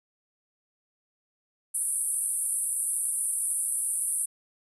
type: band-pass noise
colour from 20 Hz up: pink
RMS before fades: -29 dBFS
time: 1.74-4.26 s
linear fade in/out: 10 ms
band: 8800 to 11000 Hz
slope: 96 dB/octave
effects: none